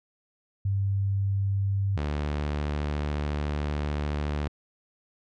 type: tone pair in turn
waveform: sine / sawtooth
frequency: 98.5 / 73.79 Hz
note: G2 / D2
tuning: +9 / +9 cents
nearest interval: perfect fourth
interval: 500 cents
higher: first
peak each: -23 / -23 dBFS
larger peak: neither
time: 0.65-1.97 / 1.97-4.48 s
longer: second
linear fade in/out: 5 ms
effects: low-pass 4000 Hz 12 dB/octave